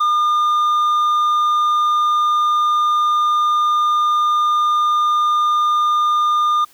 sine tone with tanh clipping, 1210 Hz, D#6, 49 cents flat, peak -14 dBFS, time 0-6.65 s, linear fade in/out 10 ms, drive 5 dB, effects white hiss -50 dBFS RMS until 6.73 s

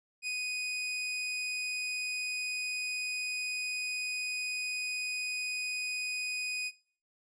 sawtooth tone, 2489 Hz, D#7, in tune, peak -29 dBFS, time 0.22-6.72 s, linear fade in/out 50 ms, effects noise-tail reverb RT60 0.5 s tail -21 dB re dry + resampled to 22050 Hz

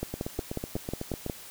two click trains, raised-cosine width 2 ms, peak -17 / -19 dBFS, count 8 / 10, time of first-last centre 0.03-1.298 / 0.14-1.264 s, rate 5.52 / 8.01 Hz, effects white hiss -46 dBFS RMS until 1.5 s

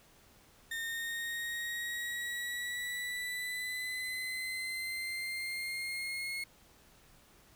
35% pulse linear sweep, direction up, 1825 to 2166 Hz, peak -34 dBFS, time 0.71-6.44 s, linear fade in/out 5 ms, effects pink hiss -62 dBFS RMS until 7.55 s

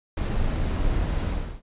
brown noise with ADSR envelope, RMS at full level -21 dBFS, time 0.17-1.62 s, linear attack 6 ms, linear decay 3 ms, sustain -3 dB, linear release 350 ms, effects resampled to 8000 Hz

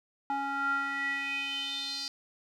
square tone with band-pass filter sweep, 277.2 Hz, C#4, in tune, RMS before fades -33 dBFS, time 0.3-2.08 s, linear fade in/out 0 ms, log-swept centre 960 to 4800 Hz, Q 6.3, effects none

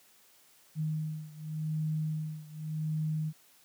sine beating tone pair, 155.1 / 155.97 Hz, D#3 / D#3, -5 / +5 cents, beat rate 0.87 Hz, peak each -33 / -35 dBFS, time 0.75-3.33 s, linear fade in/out 50 ms, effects white hiss -62 dBFS RMS until 3.64 s + high-pass 100 Hz 12 dB/octave

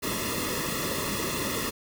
pink noise with comb filter, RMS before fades -30 dBFS, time 0.02-1.71 s, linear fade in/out 20 ms, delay 1.3 ms, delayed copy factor -0.9, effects none

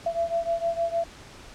sine beating tone pair, 671 / 677.5 Hz, E5 / E5, +31 / +47 cents, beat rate 6.5 Hz, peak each -26 / -28 dBFS, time 0.06-1.04 s, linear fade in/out 5 ms, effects pink hiss -46 dBFS RMS until 1.54 s + low-pass 7000 Hz 12 dB/octave

